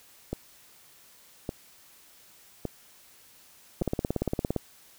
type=two click trains; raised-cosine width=2 ms; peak=-17 / -13 dBFS; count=4 / 14; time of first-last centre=0.33-3.814 / 3.82-4.563 s; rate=0.861 / 17.5 Hz; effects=white hiss -56 dBFS RMS until 4.98 s